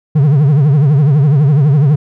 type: tone with vibrato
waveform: triangle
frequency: 143.8 Hz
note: D3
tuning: 36 cents flat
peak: -4 dBFS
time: 0.15-1.96 s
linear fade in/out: 10 ms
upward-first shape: triangle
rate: 12 Hz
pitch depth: 190 cents each way
effects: none